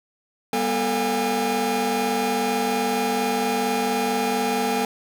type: tone cluster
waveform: 45% pulse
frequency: 199.2 / 243.5 / 444.5 / 706 / 813 Hz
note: G3 / B3 / A4 / F5 / G#5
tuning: +28 / -24 / +18 / +19 / -37 cents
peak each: -31 / -27 / -26 / -33 / -25 dBFS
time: 0.53-4.85 s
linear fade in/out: 2 ms
effects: none